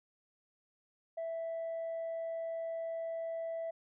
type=tone; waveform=sine; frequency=659.3 Hz; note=E5; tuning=in tune; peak=-34 dBFS; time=1.17-3.71 s; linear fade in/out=10 ms; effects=tanh soft clip ceiling -34 dBFS